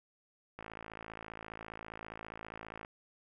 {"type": "click train", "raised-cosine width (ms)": 0.5, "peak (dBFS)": -29, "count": 125, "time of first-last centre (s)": [0.59, 2.849], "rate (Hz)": 54.9, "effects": []}